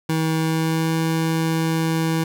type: tone with pitch glide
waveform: 25% pulse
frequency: 160 to 162.14 Hz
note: D#3 to E3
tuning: +49 to -28 cents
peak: -15 dBFS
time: 0.09-2.24 s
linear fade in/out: 5 ms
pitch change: +23 cents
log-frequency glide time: 0.34-0.95 s
effects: none